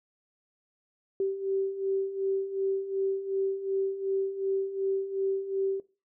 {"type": "beating tone pair", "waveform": "sine", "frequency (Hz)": [386.3, 389], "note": ["G4", "G4"], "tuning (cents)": [-25, -13], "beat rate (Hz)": 2.7, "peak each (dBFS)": [-33, -28], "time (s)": [1.2, 5.8], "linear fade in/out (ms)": 2, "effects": ["noise-tail reverb RT60 0.3 s tail -18 dB re dry"]}